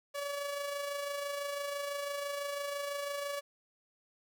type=tone with amplitude modulation; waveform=sawtooth; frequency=570 Hz; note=C#5; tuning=48 cents sharp; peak=-30 dBFS; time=0.14-3.41 s; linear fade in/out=20 ms; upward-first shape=sine; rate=26 Hz; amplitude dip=40%; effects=none